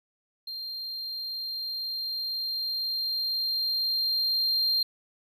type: tone with level ramp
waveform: triangle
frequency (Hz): 4186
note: C8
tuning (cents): 0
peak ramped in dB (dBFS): -33 to -21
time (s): 0.47-4.83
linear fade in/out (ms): 5
effects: none